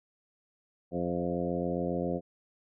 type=harmonic tone with a mistuned harmonic; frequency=87.31 Hz; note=F2; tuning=in tune; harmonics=1 / 2 / 3 / 4 / 5 / 6 / 7 / 8; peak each=-43 / -34 / -36 / -37 / -38 / -35 / -41 / -41 dBFS; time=0.91-2.21 s; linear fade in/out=50 ms; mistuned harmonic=7; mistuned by=+23 cents; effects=none